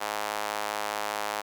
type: tone with high-pass filter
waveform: sawtooth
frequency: 104.9 Hz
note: G#2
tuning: 18 cents sharp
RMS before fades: -32 dBFS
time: 0-1.42 s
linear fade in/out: 20 ms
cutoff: 780 Hz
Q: 1.5
effects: none